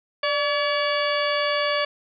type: harmonic tone with a mistuned harmonic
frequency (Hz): 570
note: C#5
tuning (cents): +48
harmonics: 1 / 2 / 3 / 4 / 5 / 6 / 8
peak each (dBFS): -24 / -27 / -29 / -30 / -31 / -32 / -33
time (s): 0.23-1.85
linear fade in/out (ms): 5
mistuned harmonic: 1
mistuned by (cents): +55
effects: none